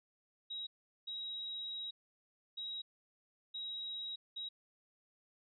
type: tone bursts at uneven times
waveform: sine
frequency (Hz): 3829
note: A#7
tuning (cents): +46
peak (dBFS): -40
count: 5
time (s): 0.5-0.67 / 1.07-1.91 / 2.57-2.82 / 3.54-4.16 / 4.36-4.49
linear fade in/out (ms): 10
effects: none